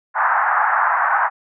pink band-pass noise, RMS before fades -17 dBFS, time 0.14-1.3 s, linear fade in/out 50 ms, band 780 to 1700 Hz, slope 48 dB/octave, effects none

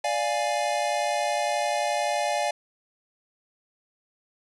square chord, D diminished, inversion none, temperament equal, 587.3 / 698.5 / 830.6 Hz, D5 / F5 / Ab5, 0 / 0 / 0 cents, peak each -29 dBFS, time 0.04-2.51 s, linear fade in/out 5 ms, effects resampled to 24000 Hz

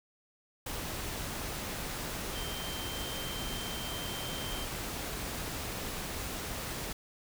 sine tone in noise, 3136 Hz, G7, in tune, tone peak -42 dBFS, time 2.35-4.65 s, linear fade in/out 5 ms, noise pink, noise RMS -38 dBFS, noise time 0.66-6.93 s, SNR -7 dB, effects none

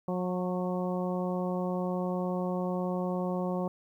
harmonic tone with a mistuned harmonic, 181.1 Hz, F#3, 37 cents flat, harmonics 1 / 2 / 3 / 4 / 5 / 6, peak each -31 / -36 / -35 / -40 / -42 / -43 dBFS, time 0.08-3.68 s, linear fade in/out 2 ms, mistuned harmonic 6, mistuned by +23 cents, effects 11-bit

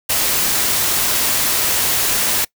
white noise, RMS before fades -17 dBFS, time 0.09-2.45 s, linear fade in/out 10 ms, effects noise-tail reverb RT60 0.1 s tail -23 dB re dry

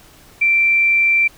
sine tone, 2349 Hz, D7, in tune, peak -11 dBFS, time 0.41-1.28 s, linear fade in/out 10 ms, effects pink hiss -46 dBFS RMS until 1.37 s

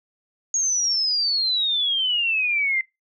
sine exponential sweep, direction down, 6645 to 2062 Hz, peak -19 dBFS, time 0.54-2.81 s, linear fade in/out 2 ms, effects noise-tail reverb RT60 0.2 s tail -23 dB re dry

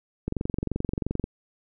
click train, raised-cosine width 3 ms, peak -14 dBFS, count 23, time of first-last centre 0.28-1.241 s, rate 22.9 Hz, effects none

